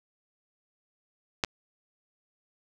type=clicks; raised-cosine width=0.2 ms; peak=-7 / -19 dBFS; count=2; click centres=1.438 / 1.447 s; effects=none